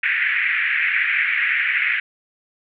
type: band-pass noise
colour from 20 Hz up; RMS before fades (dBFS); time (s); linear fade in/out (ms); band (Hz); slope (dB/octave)
pink; -20; 0.03-2; 5; 1700 to 2400; 48
effects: none